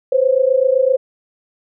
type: tone pair together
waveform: sine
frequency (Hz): 509 / 536.8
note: C5 / C5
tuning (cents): -48 / +44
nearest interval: minor second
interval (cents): 92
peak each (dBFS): -14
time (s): 0.12-0.97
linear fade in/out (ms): 5
effects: none